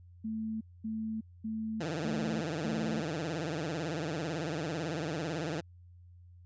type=tone bursts; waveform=sine; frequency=220 Hz; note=A3; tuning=in tune; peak=-33 dBFS; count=5; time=0.24-3.01 s; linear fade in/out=10 ms; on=370 ms; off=230 ms
type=tone with vibrato; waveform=15% pulse; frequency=158.4 Hz; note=D#3; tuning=31 cents sharp; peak=-27 dBFS; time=1.8-5.61 s; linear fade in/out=10 ms; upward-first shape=triangle; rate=18 Hz; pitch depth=210 cents each way
effects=added 88 Hz sine -52 dBFS peak until 6.45 s + resampled to 16000 Hz